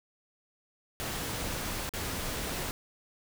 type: noise with dropouts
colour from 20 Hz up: pink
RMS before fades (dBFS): -35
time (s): 1-2.71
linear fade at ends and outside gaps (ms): 0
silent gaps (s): 1.892-1.937
effects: none